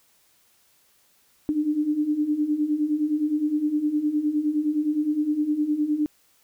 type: beating tone pair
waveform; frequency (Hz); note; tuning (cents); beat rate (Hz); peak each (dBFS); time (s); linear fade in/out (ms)
sine; 293.7 / 303.4; D4 / D#4; 0 / -44; 9.7; -27 / -22; 1.49-6.06; 0
effects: white hiss -62 dBFS RMS until 6.43 s